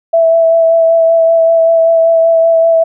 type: tone with vibrato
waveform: sine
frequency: 659.3 Hz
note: E5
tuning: in tune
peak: -5 dBFS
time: 0.13-2.84 s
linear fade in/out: 10 ms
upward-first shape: sine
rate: 5.2 Hz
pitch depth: 15 cents each way
effects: none